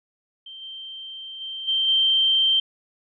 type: tone with level steps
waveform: sine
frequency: 3136 Hz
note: G7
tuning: in tune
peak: -37 / -34 / -30 / -19 / -16 dBFS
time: 0.46-2.6 s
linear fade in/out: 5 ms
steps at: 0.61 / 1.4 / 1.67 / 1.87 s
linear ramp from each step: 20 ms
effects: none